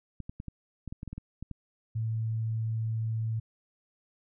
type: clicks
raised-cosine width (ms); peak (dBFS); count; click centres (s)
5; -26; 12; 0.203 / 0.295 / 0.401 / 0.483 / 0.877 / 0.925 / 1.031 / 1.077 / 1.13 / 1.18 / 1.426 / 1.513
type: tone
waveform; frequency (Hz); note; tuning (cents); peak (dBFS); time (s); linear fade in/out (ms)
sine; 111.8; A2; +28; -28; 1.95-3.4; 10
effects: none